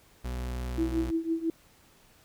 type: tone with pitch glide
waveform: 40% pulse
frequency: 61.74 to 61.14 Hz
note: B1 to B1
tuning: 0 to -17 cents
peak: -31 dBFS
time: 0.24-1.11 s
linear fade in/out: 10 ms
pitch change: -17 cents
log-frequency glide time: 0.69-0.97 s
type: tone with tremolo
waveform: sine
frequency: 327.9 Hz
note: E4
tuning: 9 cents flat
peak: -23 dBFS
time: 0.78-1.5 s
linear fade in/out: 2 ms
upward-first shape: triangle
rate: 6 Hz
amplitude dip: 90%
effects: pink hiss -60 dBFS RMS until 2.24 s